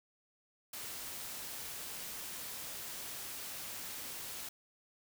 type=noise; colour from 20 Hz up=white; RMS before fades=-44 dBFS; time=0.73-4.49 s; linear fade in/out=5 ms; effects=none